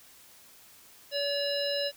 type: harmonic tone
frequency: 570 Hz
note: C#5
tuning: 48 cents sharp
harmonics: 1 / 3 / 5 / 7 / 9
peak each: -30 / -40 / -36 / -35 / -36 dBFS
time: 1.11-1.92 s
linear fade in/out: 50 ms
effects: white hiss -55 dBFS RMS until 1.96 s